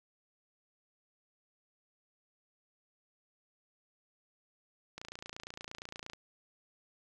click train, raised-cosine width 0.2 ms, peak -26 dBFS, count 34, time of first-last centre 4.98-6.134 s, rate 28.6 Hz, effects none

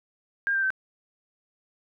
sine tone with pitch steps, 1607 / 1574.8 / 1543.3 Hz, G6 / G6 / G6, +43 / +8 / -27 cents, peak -22 dBFS, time 0.47-0.704 s, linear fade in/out 0 ms, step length 78 ms, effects none

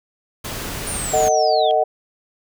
pink noise, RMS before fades -28 dBFS, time 0.44-1.29 s, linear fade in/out 10 ms
sine linear sweep, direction down, 9397 to 3196 Hz, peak -25 dBFS, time 0.87-1.71 s, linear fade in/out 0 ms
sine chord, D# diminished, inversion second, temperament just, 448 / 622.3 / 746.7 Hz, A4 / D#5 / F#5, +31 / 0 / +16 cents, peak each -21 / -17 / -17 dBFS, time 1.13-1.84 s, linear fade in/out 10 ms
effects none

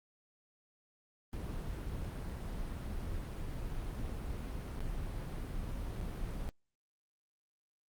brown noise with dropouts, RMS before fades -39 dBFS, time 1.33-6.49 s, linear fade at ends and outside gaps 0 ms, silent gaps 4.793-4.805 / 6.004-6.012 s, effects Opus 32 kbps

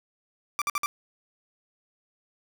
30% pulse tone bursts, 1174.7 Hz, D6, in tune, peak -22 dBFS, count 4, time 0.59-0.86 s, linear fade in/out 0 ms, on 27 ms, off 54 ms, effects none

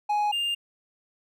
triangle tone pair in turn, 834 / 2805 Hz, G#5 / F7, +7 / +7 cents, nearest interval octave + major sixth, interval 2100 cents, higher second, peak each -20 / -23 dBFS, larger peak first, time 0.09-0.32 / 0.32-0.55 s, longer neither, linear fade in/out 10 ms, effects none

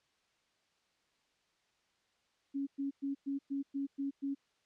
sine tone bursts, 277.2 Hz, C#4, in tune, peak -33 dBFS, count 8, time 2.54-4.35 s, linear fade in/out 20 ms, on 130 ms, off 110 ms, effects white hiss -75 dBFS RMS until 4.65 s + low-pass 5000 Hz 12 dB/octave

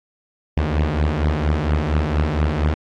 sawtooth beating tone pair, 73.42 / 77.72 Hz, D2 / D#2, 0 / -1 cents, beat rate 4.3 Hz, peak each -16 dBFS, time 0.57-2.74 s, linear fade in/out 0 ms, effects low-pass 3000 Hz 12 dB/octave + AAC 64 kbps

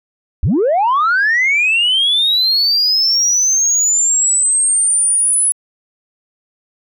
sine linear sweep, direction up, 49 to 10260 Hz, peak -9 dBFS, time 0.43-5.52 s, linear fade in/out 0 ms, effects tanh soft clip ceiling -8 dBFS

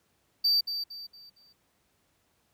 triangle tone with echo, 4640 Hz, D8, 22 cents flat, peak -20 dBFS, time 0.44-0.61 s, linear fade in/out 10 ms, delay 230 ms, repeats 4, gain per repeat -9 dB, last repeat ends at 1.53 s, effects pink hiss -71 dBFS RMS until 2.53 s + high-pass 60 Hz 12 dB/octave

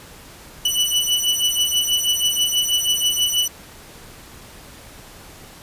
sawtooth beating tone pair, 2960 / 2966.2 Hz, F#7 / F#7, 0 / +4 cents, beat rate 6.2 Hz, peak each -17 dBFS, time 0.65-3.48 s, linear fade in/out 5 ms, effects pink hiss -42 dBFS RMS until 5.62 s + resampled to 32000 Hz

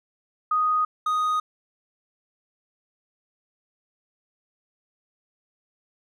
sine / triangle tone pair in turn, 1244.5 / 1244.5 Hz, D#6 / D#6, 0 / 0 cents, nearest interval unison, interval 0 cents, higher neither, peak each -19 dBFS, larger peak neither, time 0.51-0.85 / 1.06-1.4 s, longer neither, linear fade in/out 5 ms, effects none

